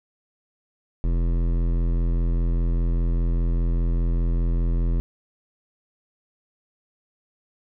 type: tone with hard clipping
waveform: sine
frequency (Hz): 42.49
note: F1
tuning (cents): -47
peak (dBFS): -21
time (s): 1.04-5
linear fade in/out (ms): 0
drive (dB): 15
effects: none